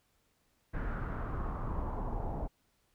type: noise with low-pass filter sweep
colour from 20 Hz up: brown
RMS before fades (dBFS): -36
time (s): 0.73-2.48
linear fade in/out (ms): 20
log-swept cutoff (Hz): 1600 to 770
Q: 3.4
effects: pink hiss -74 dBFS RMS until 2.94 s